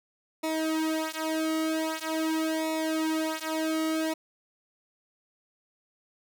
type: tone with flanger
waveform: sawtooth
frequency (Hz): 317.6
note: D#4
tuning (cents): +36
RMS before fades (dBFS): -29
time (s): 0.43-4.14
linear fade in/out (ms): 10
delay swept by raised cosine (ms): 0.64 to 4.34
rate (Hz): 0.44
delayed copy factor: -1
effects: none